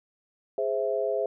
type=chord; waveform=sine; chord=Ab augmented; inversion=none; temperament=equal; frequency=415.3 / 523.3 / 659.3 Hz; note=Ab4 / C5 / E5; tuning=0 / 0 / 0 cents; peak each=-29 dBFS; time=0.58-1.26 s; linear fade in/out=2 ms; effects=none